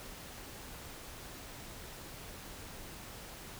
silence, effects pink hiss -48 dBFS RMS until 3.59 s

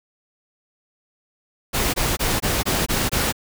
pink noise bursts, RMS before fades -21 dBFS, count 7, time 1.73-3.326 s, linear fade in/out 20 ms, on 210 ms, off 21 ms, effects none

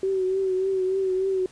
sine tone with vibrato, 378.9 Hz, F#4, 41 cents sharp, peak -21 dBFS, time 0.03-1.46 s, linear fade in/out 2 ms, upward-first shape triangle, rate 3.4 Hz, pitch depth 47 cents each way, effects pink hiss -52 dBFS RMS until 1.51 s + resampled to 22050 Hz

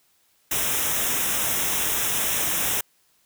white band-stop noise, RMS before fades -24 dBFS, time 0.51-2.81 s, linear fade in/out 5 ms, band 3800 to 5300 Hz, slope 96 dB/octave, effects white hiss -64 dBFS RMS until 3.25 s

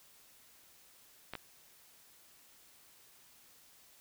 clicks, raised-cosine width 0.3 ms, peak -24 dBFS, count 2, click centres 1.336 / 1.353 s, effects white hiss -62 dBFS RMS until 4 s

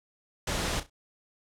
pink noise with echo, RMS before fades -30 dBFS, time 0.47-0.8 s, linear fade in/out 5 ms, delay 33 ms, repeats 3, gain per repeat -12 dB, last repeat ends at 0.899 s, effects low-pass 9000 Hz 12 dB/octave

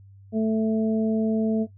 harmonic tone, 220 Hz, A3, in tune, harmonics 1 / 2 / 3, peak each -21 / -27 / -31 dBFS, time 0.32-1.67 s, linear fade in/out 50 ms, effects noise-tail reverb RT60 0.1 s tail -17 dB re dry + added 98 Hz sine -46 dBFS peak until 1.77 s

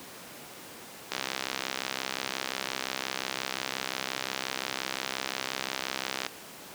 click train, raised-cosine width 0.2 ms, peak -12 dBFS, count 339, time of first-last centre 1.12-6.265 s, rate 65.7 Hz, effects pink hiss -45 dBFS RMS until 6.74 s + high-pass 200 Hz 12 dB/octave

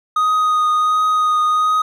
triangle tone with vibrato, 1244.5 Hz, D#6, in tune, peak -11 dBFS, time 0.16-1.82 s, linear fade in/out 5 ms, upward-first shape triangle, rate 1.4 Hz, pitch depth 15 cents each way, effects none

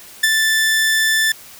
sawtooth tone with ADSR envelope, 1762 Hz, A6, 2 cents sharp, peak -6 dBFS, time 0.23-1.32 s, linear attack 8 ms, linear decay 28 ms, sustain -4 dB, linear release 3 ms, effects white hiss -40 dBFS RMS until 1.59 s

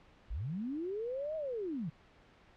sine linear two-way sweep, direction up then down, 38.89 to 644 to 139.4 Hz, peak -35 dBFS, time 0.3-1.9 s, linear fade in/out 10 ms, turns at 1.36 s, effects pink hiss -62 dBFS RMS until 2.56 s + low-pass 3000 Hz 12 dB/octave

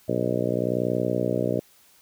harmonic tone, 60.9 Hz, B1, 24 cents flat, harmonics 2 / 3 / 4 / 5 / 6 / 7 / 8 / 9 / 10, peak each -31 / -31 / -31 / -31 / -31 / -31 / -31 / -31 / -31 dBFS, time 0.08-1.6 s, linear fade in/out 10 ms, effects white hiss -57 dBFS RMS until 2.01 s

